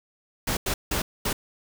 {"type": "noise bursts at uneven times", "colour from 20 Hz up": "pink", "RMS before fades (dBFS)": -26, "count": 4, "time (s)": [[0.47, 0.57], [0.66, 0.74], [0.91, 1.02], [1.25, 1.33]], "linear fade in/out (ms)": 5, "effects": []}